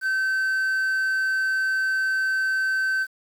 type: tone with quantisation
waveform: triangle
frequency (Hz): 1541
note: G6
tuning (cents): -30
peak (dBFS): -19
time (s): 0.01-3.07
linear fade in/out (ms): 50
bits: 8
effects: none